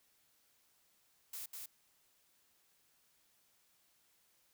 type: noise with echo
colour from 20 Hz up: blue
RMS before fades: -45 dBFS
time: 1.33-1.46 s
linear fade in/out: 5 ms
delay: 200 ms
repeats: 1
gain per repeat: -2 dB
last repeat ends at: 1.66 s
effects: white hiss -73 dBFS RMS until 4.53 s